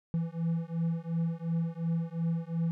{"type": "beating tone pair", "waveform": "triangle", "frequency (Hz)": [164.8, 167.6], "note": ["E3", "E3"], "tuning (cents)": [0, 29], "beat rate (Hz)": 2.8, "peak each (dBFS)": -30, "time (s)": [0.14, 2.71], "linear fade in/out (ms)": 0, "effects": []}